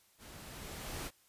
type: noise with level ramp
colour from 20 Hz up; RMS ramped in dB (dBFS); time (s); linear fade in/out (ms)
pink; -53 to -40; 0.18-1.11; 50
effects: white hiss -68 dBFS RMS until 1.28 s + resampled to 32000 Hz